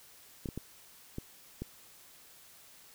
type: clicks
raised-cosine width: 3 ms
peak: -24 dBFS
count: 5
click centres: 0.458 / 0.488 / 0.576 / 1.184 / 1.62 s
effects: white hiss -57 dBFS RMS until 2.94 s